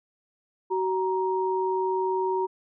sine tone pair together, 376.8 / 938.3 Hz, F#4 / A#5, +32 / +11 cents, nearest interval octave + major third, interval 1579 cents, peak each -25 / -27 dBFS, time 0.7-2.47 s, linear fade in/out 20 ms, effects none

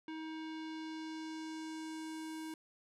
square tone with low-pass filter sweep, 316.9 Hz, D#4, 32 cents sharp, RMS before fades -44 dBFS, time 0.08-2.54 s, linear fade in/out 2 ms, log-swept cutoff 2900 to 12000 Hz, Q 1.3, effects none

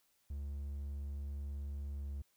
triangle tone with pitch glide, 70.8 to 70.31 Hz, C#2 to C#2, +37 to +25 cents, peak -37 dBFS, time 0.3-2.22 s, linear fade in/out 5 ms, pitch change -12 cents, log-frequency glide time 1.93-2.06 s, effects white hiss -75 dBFS RMS until 2.36 s

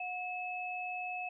sine tone pair together, 728 / 2594 Hz, F#5 / E7, -28 / -28 cents, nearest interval octave + minor seventh, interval 2200 cents, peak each -39 / -39 dBFS, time 0-1.29 s, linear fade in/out 5 ms, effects none

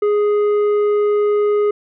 sine tone with tanh clipping, 415.3 Hz, G#4, in tune, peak -14 dBFS, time 0.02-1.71 s, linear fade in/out 5 ms, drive 7 dB, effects none

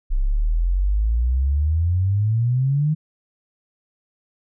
sine exponential sweep, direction up, 31.66 to 157.4 Hz, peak -16 dBFS, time 0.1-2.95 s, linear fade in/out 20 ms, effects none

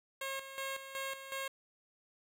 10% pulse tone with tremolo, 540 Hz, C#5, 45 cents flat, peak -29 dBFS, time 0.21-1.48 s, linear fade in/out 5 ms, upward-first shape square, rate 2.7 Hz, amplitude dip 65%, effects none

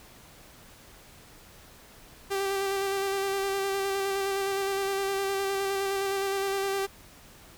sawtooth tone with vibrato, 392 Hz, G4, in tune, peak -23 dBFS, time 2.3-6.87 s, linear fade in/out 20 ms, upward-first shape square, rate 9.7 Hz, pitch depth 16 cents each way, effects pink hiss -52 dBFS RMS until 7.57 s

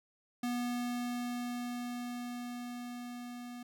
square tone with level ramp, 243.4 Hz, B3, 25 cents flat, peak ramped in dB -33 to -44 dBFS, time 0.43-3.63 s, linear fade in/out 5 ms, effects none

